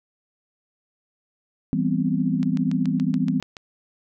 sine chord, C major seventh, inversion first, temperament equal, 164.81 / 196 / 246.9 / 261.6 Hz, E3 / G3 / B3 / C4, 0 / 0 / 0 / 0 cents, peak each -25 dBFS, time 1.73-3.4 s, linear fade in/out 0 ms
click train, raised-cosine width 0.2 ms, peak -20 dBFS, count 9, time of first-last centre 2.43-3.568 s, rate 7.03 Hz
effects none

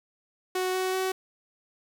sawtooth tone with pitch steps, 370 / 373.2 / 376.5 Hz, F#4 / F#4 / F#4, 0 / +15 / +30 cents, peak -22 dBFS, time 0.55-1.12 s, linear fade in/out 5 ms, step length 190 ms, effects 9-bit

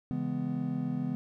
triangle chord, C# minor seventh, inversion none, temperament just, 138.59 / 166.31 / 207.9 / 249.5 Hz, C#3 / E3 / G#3 / B3, 0 / +16 / +2 / +18 cents, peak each -35 / -34 / -36 / -31 dBFS, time 0.11-1.15 s, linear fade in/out 0 ms, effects none

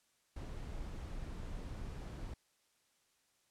brown noise, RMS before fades -44 dBFS, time 0.36-2.34 s, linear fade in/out 5 ms, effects white hiss -75 dBFS RMS until 3.5 s + low-pass 10000 Hz 12 dB/octave

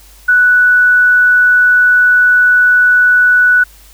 sine tone, 1480 Hz, F#6, in tune, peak -5 dBFS, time 0.28-3.64 s, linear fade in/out 10 ms, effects added 50 Hz sine -40 dBFS peak until 3.93 s + white hiss -43 dBFS RMS until 3.93 s

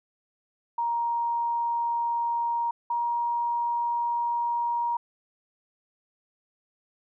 sine tone pair in turn, 939 / 946.1 Hz, A#5 / A#5, +12 / +25 cents, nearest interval unison, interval 13 cents, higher second, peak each -24 dBFS, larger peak neither, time 0.78-2.71 / 2.9-4.97 s, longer second, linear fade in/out 5 ms, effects none

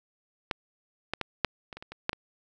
clicks, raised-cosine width 0.3 ms, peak -12 / -13 / -14 / -6 / -24 / -26 / -26 / -25 / -9 / -19 dBFS, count 10, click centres 0.512 / 1.136 / 1.213 / 1.447 / 1.728 / 1.77 / 1.825 / 1.92 / 2.094 / 2.131 s, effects none

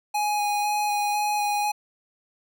square tone with vibrato, 830.6 Hz, G#5, in tune, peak -23 dBFS, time 0.14-1.72 s, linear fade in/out 10 ms, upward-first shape square, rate 2 Hz, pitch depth 10 cents each way, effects none

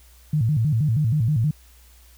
sine tone with vibrato, 130.81 Hz, C3, in tune, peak -17 dBFS, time 0.33-1.51 s, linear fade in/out 5 ms, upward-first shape square, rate 6.3 Hz, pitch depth 260 cents each way, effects added 60 Hz sine -49 dBFS peak until 2.17 s + white hiss -55 dBFS RMS until 2.17 s

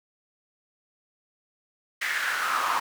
brown noise with high-pass filter sweep, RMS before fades -27 dBFS, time 2.01-2.8 s, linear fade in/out 10 ms, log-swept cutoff 2000 to 1000 Hz, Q 4.4, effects none

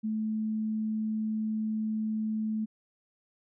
sine tone, 217.4 Hz, A3, 21 cents flat, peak -28 dBFS, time 0.03-2.66 s, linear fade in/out 20 ms, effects none

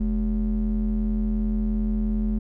triangle ring-modulated tone, 84.3 Hz, E2, 39 cents sharp, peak -16 dBFS, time 0-2.39 s, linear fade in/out 10 ms, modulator 130 Hz, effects none

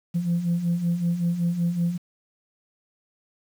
sine beating tone pair, 168.1 / 173.4 Hz, E3 / F3, +34 / -12 cents, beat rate 5.3 Hz, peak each -27 / -21 dBFS, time 0.14-1.98 s, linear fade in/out 20 ms, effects tanh soft clip ceiling -17 dBFS + 8-bit

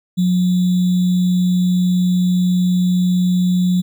sine tone with sample-and-hold, 180.8 Hz, F#3, 40 cents flat, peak -12 dBFS, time 0.17-3.82 s, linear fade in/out 20 ms, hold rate 3675 Hz, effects none

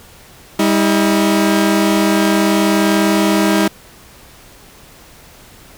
sawtooth tone pair together, 200 / 320.3 Hz, G3 / E4, +35 / -50 cents, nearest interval minor sixth, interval 815 cents, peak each -10 dBFS, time 0.59-3.68 s, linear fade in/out 5 ms, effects pink hiss -42 dBFS RMS until 5.77 s

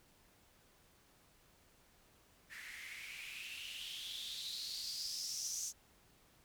blue noise with band-pass filter sweep, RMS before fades -45 dBFS, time 2.49-5.73 s, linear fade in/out 50 ms, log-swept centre 1800 to 6400 Hz, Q 6.7, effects pink hiss -68 dBFS RMS until 6.44 s

